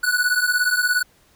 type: beating tone pair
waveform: square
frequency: 1469 / 1486 Hz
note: F#6 / F#6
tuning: -13 / +7 cents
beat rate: 17 Hz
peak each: -21 dBFS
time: 0.03-1.03 s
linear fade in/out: 10 ms
effects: pink hiss -57 dBFS RMS until 1.35 s